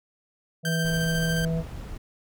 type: harmonic tone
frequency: 163.8 Hz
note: E3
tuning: 11 cents flat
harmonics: 1 / 3 / 4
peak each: -24 / -34 / -36 dBFS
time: 0.63-1.64 s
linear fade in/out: 50 ms
type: tone with tremolo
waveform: sawtooth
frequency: 1568 Hz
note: G6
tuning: in tune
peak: -24 dBFS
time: 0.65-1.45 s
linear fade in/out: 2 ms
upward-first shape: square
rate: 14 Hz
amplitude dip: 25%
type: noise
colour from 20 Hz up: brown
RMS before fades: -36 dBFS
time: 0.84-1.98 s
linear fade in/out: 10 ms
effects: none